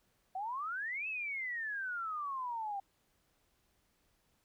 sine exponential two-way sweep, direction up then down, 733 to 2648 to 778 Hz, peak -36 dBFS, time 0.35-2.8 s, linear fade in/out 5 ms, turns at 1.08 s, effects pink hiss -75 dBFS RMS until 4.44 s

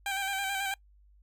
15% pulse tone with vibrato, 784 Hz, G5, in tune, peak -24 dBFS, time 0.06-0.74 s, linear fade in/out 2 ms, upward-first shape square, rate 9.2 Hz, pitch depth 30 cents each way, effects noise-tail reverb RT60 0.1 s tail -24 dB re dry + added 50 Hz sine -57 dBFS peak until 1.22 s

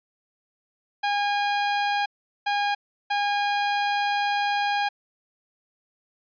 sawtooth tone bursts at uneven times, 816 Hz, G#5, 31 cents flat, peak -18 dBFS, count 3, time 1.03-2.06 / 2.46-2.75 / 3.1-4.89 s, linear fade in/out 10 ms, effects resampled to 11025 Hz

